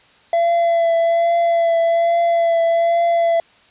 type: tone with vibrato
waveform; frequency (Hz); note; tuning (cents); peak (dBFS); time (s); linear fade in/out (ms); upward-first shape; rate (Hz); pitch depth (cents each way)
triangle; 675; E5; +41; -11; 0.33-3.4; 2; triangle; 1.2; 22
effects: white hiss -51 dBFS RMS until 3.7 s + resampled to 8000 Hz